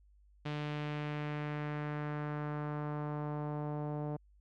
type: tone with low-pass filter sweep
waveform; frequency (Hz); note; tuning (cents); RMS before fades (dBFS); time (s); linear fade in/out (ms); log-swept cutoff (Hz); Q
sawtooth; 148.8; D3; +23; -38; 0.45-4.17; 10; 3300 to 710; 1.5
effects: added 50 Hz sine -61 dBFS peak until 4.4 s